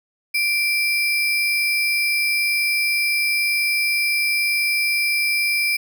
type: tone with sample-and-hold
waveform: sine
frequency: 2349 Hz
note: D7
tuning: in tune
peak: -17 dBFS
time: 0.34-5.77 s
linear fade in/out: 10 ms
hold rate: 7350 Hz
effects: none